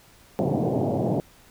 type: band-pass noise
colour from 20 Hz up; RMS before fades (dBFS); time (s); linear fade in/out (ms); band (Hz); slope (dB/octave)
pink; -24; 0.39-1.2; 0; 110 to 770; 48
effects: pink hiss -54 dBFS RMS until 1.5 s